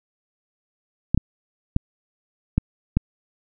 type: clicks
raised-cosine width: 5 ms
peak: -5 dBFS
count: 5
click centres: 1.146 / 1.176 / 1.764 / 2.58 / 2.97 s
effects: none